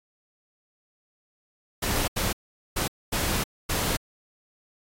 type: noise bursts at uneven times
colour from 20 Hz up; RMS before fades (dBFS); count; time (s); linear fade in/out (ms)
pink; -26; 5; 1.82-2.08 / 2.16-2.33 / 2.76-2.88 / 3.12-3.44 / 3.69-3.97; 10
effects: AAC 48 kbps